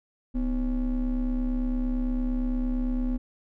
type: ring-modulated tone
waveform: triangle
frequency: 142.4 Hz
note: C#3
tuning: 47 cents sharp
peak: -19 dBFS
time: 0.34-3.18 s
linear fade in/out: 20 ms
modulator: 108 Hz
effects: none